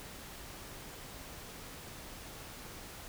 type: silence
effects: pink hiss -48 dBFS RMS until 3.08 s